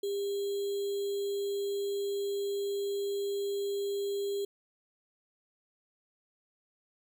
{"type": "tone with sample-and-hold", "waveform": "sine", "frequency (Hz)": 400.4, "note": "G4", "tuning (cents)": 37, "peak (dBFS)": -30, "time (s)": [0.03, 4.45], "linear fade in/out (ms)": 5, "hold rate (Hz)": 3675, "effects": []}